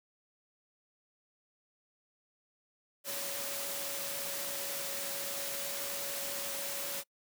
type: tone in noise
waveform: sine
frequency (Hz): 560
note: C#5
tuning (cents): +18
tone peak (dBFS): -45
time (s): 3.04-7.04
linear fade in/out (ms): 50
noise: white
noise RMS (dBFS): -38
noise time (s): 3.04-7.04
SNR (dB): -10
effects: noise-tail reverb RT60 0.1 s tail -25 dB re dry + high-pass 150 Hz 12 dB/octave